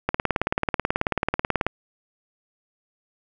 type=click train; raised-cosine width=0.5 ms; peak=-6 dBFS; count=30; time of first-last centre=0.09-1.666 s; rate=18.4 Hz; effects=none